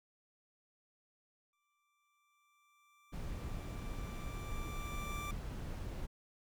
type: tone with exponential growth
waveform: 25% pulse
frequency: 1174.7 Hz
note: D6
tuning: in tune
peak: -38 dBFS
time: 1.53-5.31 s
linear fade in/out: 2 ms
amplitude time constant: 820 ms
type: noise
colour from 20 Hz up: brown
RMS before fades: -42 dBFS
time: 3.12-6.07 s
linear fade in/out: 20 ms
effects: none